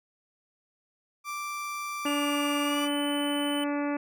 30% pulse tone, 1174.7 Hz, D6, in tune, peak -30 dBFS, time 1.24-2.89 s, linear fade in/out 50 ms
harmonic tone, 289.1 Hz, D4, 27 cents flat, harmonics 1 / 2 / 3 / 4 / 5 / 6 / 7 / 8 / 9, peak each -28 / -34 / -38 / -40 / -42 / -44 / -45 / -46 / -47 dBFS, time 2.05-3.97 s, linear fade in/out 5 ms
square tone with pitch glide, 2829 to 3015 Hz, F7 to F#7, +22 to +32 cents, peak -34 dBFS, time 2.06-3.64 s, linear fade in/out 2 ms, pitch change +110 cents, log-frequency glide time 2.64-2.89 s
effects none

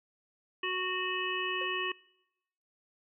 harmonic tone, 368.7 Hz, F#4, 6 cents flat, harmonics 1 / 3 / 5 / 7 / 8, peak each -37 / -37 / -37 / -37 / -37 dBFS, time 0.63-1.92 s, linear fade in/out 5 ms
triangle tone with exponential decay, 523.3 Hz, C5, in tune, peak -35 dBFS, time 1.61-1.71 s, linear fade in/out 5 ms, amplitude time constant 20 ms
effects noise-tail reverb RT60 0.9 s tail -24 dB re dry

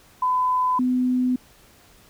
sine tone pair in turn, 1008 / 252 Hz, B5 / B3, +35 / +35 cents, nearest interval 2 octaves, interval 2400 cents, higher first, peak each -18 dBFS, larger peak neither, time 0.22-0.79 / 0.79-1.36 s, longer neither, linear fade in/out 5 ms, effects pink hiss -53 dBFS RMS until 2.09 s

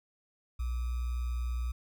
sine tone with sample-and-hold, 60.6 Hz, B1, 32 cents flat, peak -30 dBFS, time 0.59-1.72 s, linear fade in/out 10 ms, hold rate 1225 Hz, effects none

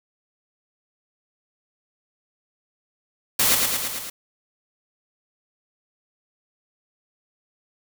white noise with echo, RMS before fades -19 dBFS, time 3.39-3.55 s, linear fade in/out 5 ms, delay 110 ms, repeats 5, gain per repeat -3 dB, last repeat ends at 4.1 s, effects none

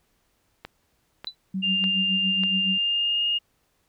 click train, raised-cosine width 0.3 ms, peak -19 dBFS, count 4, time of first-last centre 0.65-2.436 s, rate 1.68 Hz
sine tone with exponential decay, 3980 Hz, B7, 13 cents sharp, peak -24 dBFS, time 1.27-1.35 s, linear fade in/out 1 ms, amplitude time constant 16 ms
sine tone with tremolo, 190 Hz, F#3, 46 cents sharp, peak -24 dBFS, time 1.54-2.78 s, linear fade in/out 5 ms, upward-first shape sine, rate 7.1 Hz, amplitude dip 75%
sine tone with pitch glide, 2800 to 2842 Hz, F7 to F7, +4 to +30 cents, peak -21 dBFS, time 1.62-3.39 s, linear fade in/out 20 ms, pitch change +26 cents, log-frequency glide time 2.74-3.25 s
effects pink hiss -69 dBFS RMS until 3.88 s

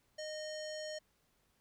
square tone with low-pass filter, 616 Hz, D#5, 17 cents flat, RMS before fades -43 dBFS, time 0.18-0.99 s, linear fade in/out 10 ms, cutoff 6000 Hz, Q 3.2, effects pink hiss -75 dBFS RMS until 1.6 s

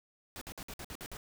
pink noise bursts, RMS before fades -44 dBFS, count 8, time 0.36-1.169 s, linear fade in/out 0 ms, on 53 ms, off 55 ms, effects none

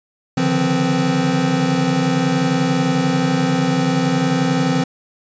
square tone cluster, 142.7 / 153.8 / 174.3 / 260.3 / 494 Hz, D3 / D#3 / F3 / C4 / B4, -49 / -20 / -3 / -9 / 0 cents, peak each -25 / -24 / -21 / -19 / -28 dBFS, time 0.37-4.84 s, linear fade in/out 5 ms, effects resampled to 16000 Hz

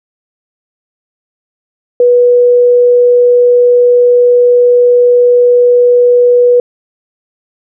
sine tone, 488.2 Hz, B4, 20 cents flat, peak -3 dBFS, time 2-6.6 s, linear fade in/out 2 ms, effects none

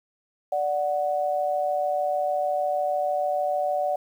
sine tone pair together, 586.5 / 740 Hz, D5 / F#5, -2 / 0 cents, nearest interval major third, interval 402 cents, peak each -25 dBFS, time 0.52-3.96 s, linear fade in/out 5 ms, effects 9-bit

